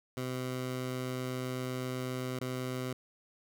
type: tone with dropouts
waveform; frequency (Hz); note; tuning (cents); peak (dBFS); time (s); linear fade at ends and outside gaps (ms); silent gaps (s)
15% pulse; 127.8; C3; -40; -28; 0.17-2.93; 2; 2.39-2.412
effects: none